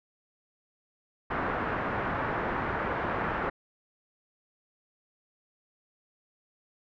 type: low-pass noise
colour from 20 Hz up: white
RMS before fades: -31 dBFS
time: 1.3-3.5 s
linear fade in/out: 10 ms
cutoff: 1600 Hz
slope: 24 dB/octave
effects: none